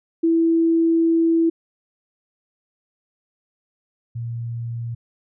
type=tone pair in turn; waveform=sine; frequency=330 / 117.15 Hz; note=E4 / A#2; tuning=+2 / +9 cents; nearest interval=octave + tritone; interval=1793 cents; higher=first; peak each=-14 / -25 dBFS; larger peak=first; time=0.23-1.5 / 4.15-4.95 s; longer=first; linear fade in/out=10 ms; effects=none